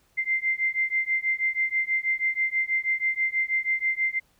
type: beating tone pair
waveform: sine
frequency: 2084 / 2090.2 Hz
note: C7 / C7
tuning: -7 / -2 cents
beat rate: 6.2 Hz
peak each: -26 dBFS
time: 0.17-4.2 s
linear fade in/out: 20 ms
effects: pink hiss -65 dBFS RMS until 4.39 s